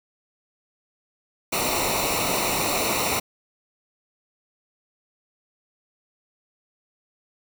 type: noise with comb filter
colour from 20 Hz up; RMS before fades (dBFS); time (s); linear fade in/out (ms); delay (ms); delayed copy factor
pink; -24; 1.52-3.2; 10; 0.61; -0.8
effects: none